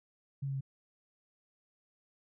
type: tone with pitch steps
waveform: sine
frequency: 138.3 / 136.63 / 134.99 Hz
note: C#3 / C#3 / C#3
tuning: -4 / -25 / -46 cents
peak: -33 dBFS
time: 0.42-0.609 s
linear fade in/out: 10 ms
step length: 63 ms
effects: none